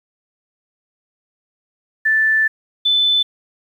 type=tone pair in turn; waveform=sine; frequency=1760 / 3512 Hz; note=A6 / A7; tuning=0 / -4 cents; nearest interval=octave; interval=1196 cents; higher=second; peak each=-12 dBFS; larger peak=neither; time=2.05-2.48 / 2.85-3.23 s; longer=first; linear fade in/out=10 ms; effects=8-bit